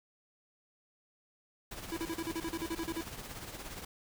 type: noise with tremolo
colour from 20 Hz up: pink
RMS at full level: -42 dBFS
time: 1.71-3.85 s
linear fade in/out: 5 ms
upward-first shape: triangle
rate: 17 Hz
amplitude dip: 60%
type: tone bursts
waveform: square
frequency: 329.6 Hz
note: E4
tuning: in tune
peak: -35 dBFS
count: 13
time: 1.92-3.01 s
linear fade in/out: 2 ms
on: 46 ms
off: 41 ms
effects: none